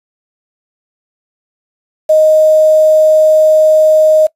sine tone with quantisation, 623 Hz, D#5, 2 cents sharp, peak -4 dBFS, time 2.09-4.27 s, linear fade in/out 10 ms, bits 5, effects noise-tail reverb RT60 0.1 s tail -21 dB re dry + resampled to 32000 Hz

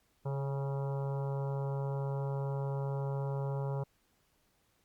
harmonic tone with a mistuned harmonic, 137.8 Hz, C#3, 10 cents flat, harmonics 1 / 3 / 4 / 5 / 6 / 7 / 8 / 9 / 10, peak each -33 / -42 / -43 / -54 / -48 / -48 / -57 / -57 / -58 dBFS, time 0.25-3.84 s, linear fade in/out 10 ms, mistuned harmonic 3, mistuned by +16 cents, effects pink hiss -73 dBFS RMS until 4.84 s + Opus 48 kbps

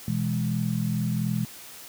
sine chord, E major, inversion second, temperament equal, 123.47 / 164.81 / 207.7 Hz, B2 / E3 / G#3, 0 / 0 / 0 cents, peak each -28 / -28 / -28 dBFS, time 0.08-1.45 s, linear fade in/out 0 ms, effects white hiss -44 dBFS RMS until 1.88 s + high-pass 60 Hz 12 dB/octave

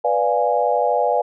sine chord, B diminished seventh, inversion none, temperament equal, 493.9 / 587.3 / 698.5 / 830.6 Hz, B4 / D5 / F5 / Ab5, 0 / 0 / 0 / 0 cents, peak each -21 dBFS, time 0.04-1.22 s, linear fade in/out 10 ms, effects none

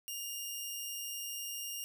10% pulse tone, 2824 Hz, F7, 19 cents sharp, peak -30 dBFS, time 0.08-1.84 s, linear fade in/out 0 ms, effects none

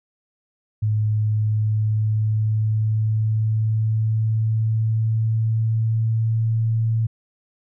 sine tone with pitch glide, 107.2 to 112.46 Hz, A2 to A2, -45 to +38 cents, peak -17 dBFS, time 0.82-7.07 s, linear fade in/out 10 ms, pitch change +83 cents, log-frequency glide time 1.2-6.4 s, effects none

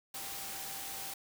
sine tone in noise, 784 Hz, G5, in tune, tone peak -51 dBFS, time 0.14-1.14 s, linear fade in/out 5 ms, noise white, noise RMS -42 dBFS, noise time 0.14-1.14 s, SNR -12 dB, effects none

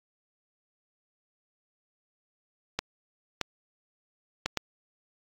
clicks, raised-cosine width 0.2 ms, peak -10 dBFS, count 4, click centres 2.79 / 3.413 / 4.46 / 4.573 s, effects AAC 48 kbps

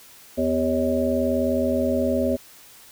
harmonic tone with a mistuned harmonic, 79.1 Hz, D#2, 29 cents sharp, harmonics 1 / 3 / 5 / 7 / 8, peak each -32 / -23 / -28 / -24 / -27 dBFS, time 0.37-2.37 s, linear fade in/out 20 ms, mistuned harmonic 3, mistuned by +84 cents, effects white hiss -48 dBFS RMS until 2.91 s

